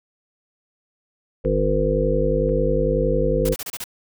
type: harmonic tone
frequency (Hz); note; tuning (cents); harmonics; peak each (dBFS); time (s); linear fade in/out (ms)
51; G#1; -31; 1 / 3 / 5 / 7 / 9 / 10; -23 / -25 / -28 / -27 / -23 / -22; 1.44-3.55; 20
type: clicks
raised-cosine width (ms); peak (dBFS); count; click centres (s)
0.5; -26 / -34; 2; 1.45 / 2.492
type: noise bursts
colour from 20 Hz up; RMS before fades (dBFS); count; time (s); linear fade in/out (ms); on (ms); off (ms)
white; -30; 6; 3.45-3.841; 5; 41; 29
effects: none